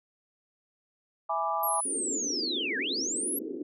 sine chord, E dominant seventh, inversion none, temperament equal, 659.3 / 830.6 / 987.8 / 1174.7 Hz, E5 / G#5 / B5 / D6, 0 / 0 / 0 / 0 cents, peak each -34 / -31 / -34 / -31 dBFS, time 1.29-1.81 s, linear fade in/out 10 ms
sine linear two-way sweep, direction down then up, 11720 to 1568 to 11720 Hz, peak -29 dBFS, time 1.63-3.39 s, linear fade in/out 5 ms, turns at 2.78 s
pink band-pass noise, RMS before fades -37 dBFS, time 1.85-3.63 s, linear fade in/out 5 ms, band 250 to 440 Hz, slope 48 dB/octave
effects none

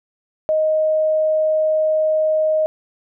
sine tone, 624 Hz, D#5, 5 cents sharp, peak -14 dBFS, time 0.49-2.66 s, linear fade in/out 0 ms, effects none

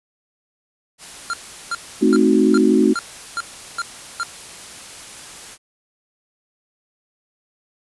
white noise, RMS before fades -37 dBFS, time 0.98-5.58 s, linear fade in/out 50 ms
square tone bursts, 1386 Hz, F6, 14 cents flat, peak -21 dBFS, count 8, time 1.3-4.232 s, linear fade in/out 0 ms, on 34 ms, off 380 ms
sine chord, A diminished seventh, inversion none, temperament equal with one note detuned, 218 / 261.6 / 311.1 / 370 Hz, A3 / C4 / Eb4 / Gb4, -16 / 0 / 0 / 0 cents, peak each -17 dBFS, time 2.01-2.94 s, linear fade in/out 20 ms
effects resampled to 24000 Hz

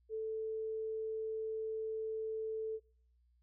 sine tone, 440 Hz, A4, in tune, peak -36 dBFS, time 0.09-2.8 s, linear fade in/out 50 ms, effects noise-tail reverb RT60 0.5 s tail -24 dB re dry + added 60 Hz sine -68 dBFS peak until 3.42 s

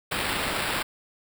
white noise with sample-and-hold, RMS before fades -28 dBFS, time 0.11-0.83 s, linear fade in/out 10 ms, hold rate 6300 Hz, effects none

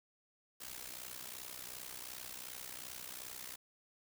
white noise with amplitude modulation, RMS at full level -44 dBFS, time 0.6-3.56 s, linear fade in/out 10 ms, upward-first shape sine, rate 62.7 Hz, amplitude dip 80%, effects none

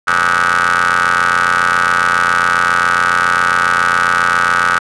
25% pulse ring-modulated tone, 87.31 Hz, F2, in tune, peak -4 dBFS, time 0.07-4.79 s, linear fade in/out 10 ms, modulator 1380 Hz, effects resampled to 24000 Hz

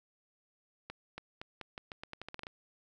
accelerating click train, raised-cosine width 0.3 ms, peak -26 dBFS, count 14, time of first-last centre 0.9-2.469 s, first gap 280 ms, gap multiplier 0.84, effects none

